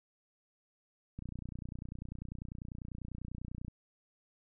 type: click train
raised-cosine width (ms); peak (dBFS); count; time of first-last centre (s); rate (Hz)
5; -30; 76; 1.19-3.682; 30.1
effects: none